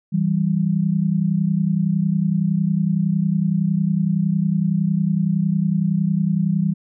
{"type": "tone pair together", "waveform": "sine", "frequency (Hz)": [163.13, 194], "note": ["E3", "G3"], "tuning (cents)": [-18, -18], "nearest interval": "minor third", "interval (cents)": 300, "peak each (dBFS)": [-19, -19], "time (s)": [0.12, 6.74], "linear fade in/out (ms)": 20, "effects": []}